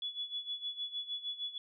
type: tone with tremolo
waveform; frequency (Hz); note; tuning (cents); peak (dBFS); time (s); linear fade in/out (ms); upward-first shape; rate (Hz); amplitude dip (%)
sine; 3412; G#7; +46; -34; 0.02-1.58; 2; sine; 6.5; 80
effects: none